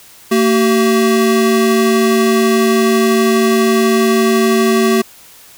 square tone pair together, 226.6 / 381.7 Hz, A#3 / G4, -49 / -46 cents, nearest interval major sixth, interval 903 cents, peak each -13 dBFS, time 0.31-5.02 s, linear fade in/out 10 ms, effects white hiss -41 dBFS RMS until 5.57 s

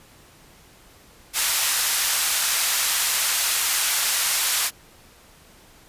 white band-pass noise, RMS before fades -22 dBFS, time 1.33-4.71 s, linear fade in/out 50 ms, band 1000 to 13000 Hz, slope 12 dB/octave, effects pink hiss -51 dBFS RMS until 5.88 s + resampled to 32000 Hz

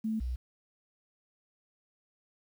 sine tone pair in turn, 220 / 61.87 Hz, A3 / B1, 0 / +4 cents, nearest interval octave + minor seventh, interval 2196 cents, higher first, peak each -29 / -31 dBFS, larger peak first, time 0.04-0.2 / 0.2-0.36 s, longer neither, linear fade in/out 10 ms, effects 10-bit

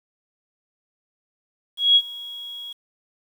sine tone with ADSR envelope, 3318 Hz, G#7, 2 cents flat, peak -10 dBFS, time 1.77-2.73 s, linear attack 190 ms, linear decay 54 ms, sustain -22 dB, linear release 8 ms, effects 8-bit

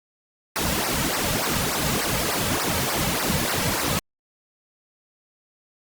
pink noise with flanger, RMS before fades -24 dBFS, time 0.56-3.99 s, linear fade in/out 0 ms, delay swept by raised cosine 0.28 to 2.88 ms, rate 3.4 Hz, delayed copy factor -1, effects Opus 48 kbps

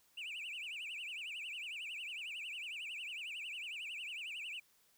sine tone with vibrato, 2637 Hz, E7, in tune, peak -39 dBFS, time 0.17-4.6 s, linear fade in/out 10 ms, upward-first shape triangle, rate 11 Hz, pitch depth 260 cents each way, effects tanh soft clip ceiling -41 dBFS + white hiss -71 dBFS RMS until 4.97 s

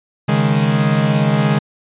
45% pulse chord, C# suspended second, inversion none, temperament equal, 138.59 / 155.56 / 207.7 Hz, C#3 / D#3 / G#3, 0 / 0 / 0 cents, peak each -17 dBFS, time 0.28-1.59 s, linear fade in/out 10 ms, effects resampled to 8000 Hz

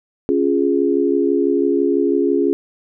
sine chord, Db major, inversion none, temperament equal, 277.2 / 349.2 / 415.3 Hz, Db4 / F4 / Ab4, 0 / 0 / 0 cents, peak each -18 dBFS, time 0.29-2.53 s, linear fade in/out 0 ms, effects none

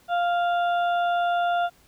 harmonic tone, 698.5 Hz, F5, in tune, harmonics 1 / 2 / 4 / 5, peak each -21 / -29 / -42 / -40 dBFS, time 0.08-1.7 s, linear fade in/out 50 ms, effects pink hiss -58 dBFS RMS until 1.87 s

